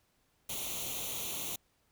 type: noise with comb filter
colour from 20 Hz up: white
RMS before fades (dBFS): -38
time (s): 0.49-1.56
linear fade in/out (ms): 5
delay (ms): 0.3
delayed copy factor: +0.8
effects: pink hiss -73 dBFS RMS until 1.91 s